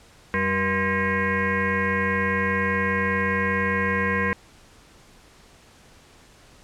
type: tone with frequency modulation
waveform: sine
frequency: 1046.5 Hz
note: C6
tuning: in tune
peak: -20 dBFS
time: 0.34-4.33 s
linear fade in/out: 0 ms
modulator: 284 Hz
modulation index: 3.9
effects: pink hiss -52 dBFS RMS until 6.63 s + low-pass 9000 Hz 12 dB/octave